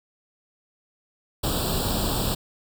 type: noise with comb filter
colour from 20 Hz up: pink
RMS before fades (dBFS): -25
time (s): 1.43-2.35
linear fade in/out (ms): 10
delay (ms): 0.24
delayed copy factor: +0.95
effects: none